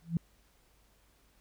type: tone with exponential growth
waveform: sine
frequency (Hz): 166.8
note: E3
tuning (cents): +21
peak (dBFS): -23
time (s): 0.02-0.17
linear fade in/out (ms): 2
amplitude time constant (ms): 31
effects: added 50 Hz sine -68 dBFS peak until 1.4 s + pink hiss -68 dBFS RMS until 1.4 s